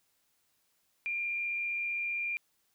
sine tone with frequency modulation, 2395 Hz, D7, 33 cents sharp, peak -31 dBFS, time 1.06-2.37 s, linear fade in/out 0 ms, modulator 75.5 Hz, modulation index 0.49, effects white hiss -74 dBFS RMS until 2.74 s

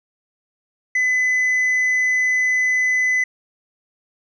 triangle tone with tanh clipping, 2011 Hz, B6, 31 cents sharp, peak -16 dBFS, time 0.95-3.24 s, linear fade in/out 5 ms, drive 7 dB, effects none

